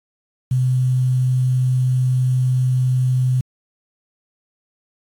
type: tone with quantisation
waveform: sine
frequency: 127.7 Hz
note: C3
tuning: 42 cents flat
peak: -14 dBFS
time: 0.51-3.41 s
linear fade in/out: 5 ms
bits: 7
effects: AAC 64 kbps